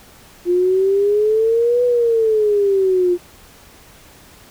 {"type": "exponential two-way sweep", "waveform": "sine", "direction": "up then down", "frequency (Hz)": [349.2, 493.9, 349.2], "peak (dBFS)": -12, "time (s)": [0.45, 3.18], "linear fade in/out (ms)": 50, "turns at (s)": 1.84, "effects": ["pink hiss -45 dBFS RMS until 4.5 s"]}